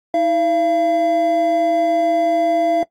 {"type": "tone pair together", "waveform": "triangle", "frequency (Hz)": [320.9, 680], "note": ["E4", "F5"], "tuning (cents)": [-46, -46], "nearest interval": "octave + minor second", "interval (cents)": 1300, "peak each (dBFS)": [-19, -13], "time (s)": [0.14, 2.83], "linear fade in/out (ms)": 2, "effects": ["noise-tail reverb RT60 0.1 s tail -19 dB re dry", "AAC 48 kbps"]}